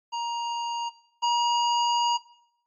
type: tone pair in turn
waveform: square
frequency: 941 / 951.4 Hz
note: A#5 / A#5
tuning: +16 / +35 cents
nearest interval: unison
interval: 19 cents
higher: second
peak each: -28 / -21 dBFS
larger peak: second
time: 0.12-0.9 / 1.22-2.18 s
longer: second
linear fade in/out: 20 ms
effects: noise-tail reverb RT60 0.7 s tail -18 dB re dry + MP3 32 kbps